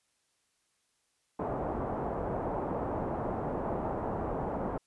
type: low-pass noise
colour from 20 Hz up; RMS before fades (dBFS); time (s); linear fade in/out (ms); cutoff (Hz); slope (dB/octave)
white; -34; 1.39-4.78; 5; 880; 24
effects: white hiss -75 dBFS RMS until 4.86 s + resampled to 24000 Hz